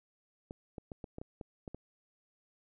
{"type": "clicks", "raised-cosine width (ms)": 2, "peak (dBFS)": -29, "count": 9, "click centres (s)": [0.509, 0.782, 0.918, 1.042, 1.184, 1.215, 1.412, 1.678, 1.746], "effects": []}